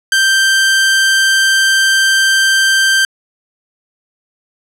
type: tone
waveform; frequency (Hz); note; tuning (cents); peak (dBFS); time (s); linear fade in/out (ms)
sawtooth; 1568; G6; 0; -5; 0.12-3.05; 2
effects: low-pass 11000 Hz 12 dB/octave